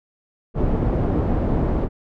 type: low-pass noise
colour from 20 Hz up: pink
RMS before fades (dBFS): -20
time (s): 0.54-1.89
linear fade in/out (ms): 50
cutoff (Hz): 540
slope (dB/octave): 12
effects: none